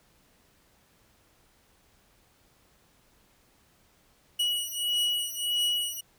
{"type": "beating tone pair", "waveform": "45% pulse", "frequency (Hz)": [2919, 2920.6], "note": ["F#7", "F#7"], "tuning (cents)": [-24, -23], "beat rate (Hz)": 1.6, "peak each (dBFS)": -29, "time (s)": [4.39, 6.01], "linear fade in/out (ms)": 10, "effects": ["pink hiss -64 dBFS RMS until 6.18 s"]}